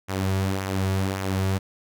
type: tone with flanger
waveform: sawtooth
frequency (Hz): 95.8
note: G2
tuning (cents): -39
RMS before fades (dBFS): -25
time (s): 0.08-1.59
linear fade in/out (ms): 20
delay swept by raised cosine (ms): 0.22 to 3.92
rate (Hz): 1.8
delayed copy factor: -0.5
effects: none